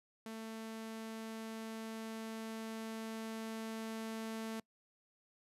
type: tone with level ramp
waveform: sawtooth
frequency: 222.7 Hz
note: A3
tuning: 21 cents sharp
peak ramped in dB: -40 to -36 dBFS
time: 0.26-4.6 s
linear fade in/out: 2 ms
effects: noise-tail reverb RT60 0.1 s tail -25 dB re dry + resampled to 32000 Hz